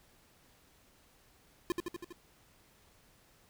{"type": "tone with echo", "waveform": "square", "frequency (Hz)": 349.2, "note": "F4", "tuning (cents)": 0, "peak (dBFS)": -30, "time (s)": [1.7, 1.72], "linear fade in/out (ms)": 0, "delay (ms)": 81, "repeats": 5, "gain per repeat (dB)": -3, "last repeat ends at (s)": 2.125, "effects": ["pink hiss -65 dBFS RMS until 3.49 s"]}